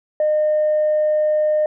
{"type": "tone", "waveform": "sine", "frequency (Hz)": 610, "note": "D#5", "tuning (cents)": -34, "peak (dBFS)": -13, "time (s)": [0.2, 1.66], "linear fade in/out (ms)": 2, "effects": ["tanh soft clip ceiling -11 dBFS"]}